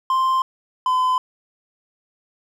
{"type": "tone pair in turn", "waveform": "triangle", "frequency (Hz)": [1046.5, 1017.9], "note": ["C6", "C6"], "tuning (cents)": [0, -48], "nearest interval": "unison", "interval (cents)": 48, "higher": "first", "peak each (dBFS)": [-14, -14], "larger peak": "neither", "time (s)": [[0.1, 0.42], [0.86, 1.18]], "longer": "neither", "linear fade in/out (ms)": 2, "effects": []}